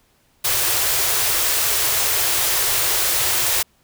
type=band-stop noise; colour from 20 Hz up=white; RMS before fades=-19 dBFS; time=0.44-3.63 s; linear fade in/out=10 ms; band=140 to 320 Hz; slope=96 dB/octave; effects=pink hiss -60 dBFS RMS until 3.83 s